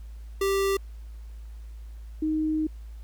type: tone pair in turn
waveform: square / sine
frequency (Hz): 392 / 311.1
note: G4 / D#4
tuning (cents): 0 / 0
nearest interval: major third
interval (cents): 400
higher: first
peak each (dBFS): -23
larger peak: neither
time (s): 0.41-0.77 / 2.22-2.67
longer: second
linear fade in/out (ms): 5
effects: added 55 Hz sine -38 dBFS peak until 3.03 s + pink hiss -62 dBFS RMS until 3.03 s